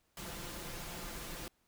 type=noise with comb filter; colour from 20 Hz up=pink; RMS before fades=-44 dBFS; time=0.17-1.48 s; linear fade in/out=2 ms; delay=5.8 ms; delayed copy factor=+0.5; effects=pink hiss -75 dBFS RMS until 1.67 s